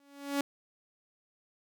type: tone with exponential growth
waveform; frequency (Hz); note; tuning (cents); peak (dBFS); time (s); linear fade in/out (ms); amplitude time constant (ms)
sawtooth; 281.6; C#4; +27; -22; 0-0.41; 2; 89
effects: none